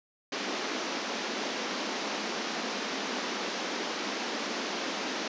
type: band-pass noise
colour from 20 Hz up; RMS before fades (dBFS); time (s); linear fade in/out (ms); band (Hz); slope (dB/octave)
pink; -34; 0.32-5.28; 5; 210 to 6300; 48
effects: resampled to 16000 Hz